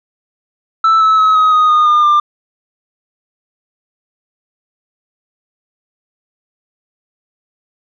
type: tone with pitch steps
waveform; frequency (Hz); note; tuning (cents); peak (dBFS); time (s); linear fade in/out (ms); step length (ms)
sine; 1320 / 1301.1 / 1282.4 / 1264 / 1245.9 / 1228.1 / 1210.4 / 1193.1; E6 / E6 / E6 / D#6 / D#6 / D#6 / D#6 / D6; +2 / -23 / -48 / +27 / +2 / -23 / -48 / +27; -4; 0.84-2.2; 5; 170
effects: tanh soft clip ceiling -6 dBFS